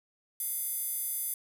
square tone with high-pass filter, 698.5 Hz, F5, in tune, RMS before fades -34 dBFS, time 0.4-1.34 s, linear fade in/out 2 ms, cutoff 11000 Hz, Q 3.3, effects 10-bit

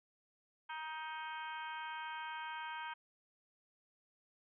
harmonic tone, 313.8 Hz, D#4, 15 cents sharp, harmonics 3 / 4 / 5 / 6 / 7 / 8 / 9 / 10, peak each -44 / -52 / -47 / -60 / -54 / -55 / -63 / -54 dBFS, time 0.69-2.94 s, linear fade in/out 10 ms, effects none

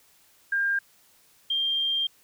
sine tone pair in turn, 1603 / 3188 Hz, G6 / G7, +38 / +28 cents, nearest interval octave, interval 1190 cents, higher second, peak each -22 / -23 dBFS, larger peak first, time 0.52-0.79 / 1.5-2.07 s, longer second, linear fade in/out 5 ms, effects white hiss -60 dBFS RMS until 2.23 s

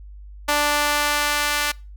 sawtooth tone with high-pass filter sweep, 293.7 Hz, D4, in tune, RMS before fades -21 dBFS, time 0.48-1.72 s, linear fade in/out 10 ms, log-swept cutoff 780 to 1500 Hz, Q 0.88, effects noise-tail reverb RT60 0.3 s tail -24 dB re dry + added 50 Hz sine -37 dBFS peak until 1.96 s

